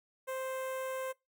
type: tone with notch filter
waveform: sawtooth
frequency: 523.3 Hz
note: C5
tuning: in tune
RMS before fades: -38 dBFS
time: 0.27-1.13 s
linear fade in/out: 20 ms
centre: 4600 Hz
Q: 0.72
effects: noise-tail reverb RT60 0.2 s tail -22 dB re dry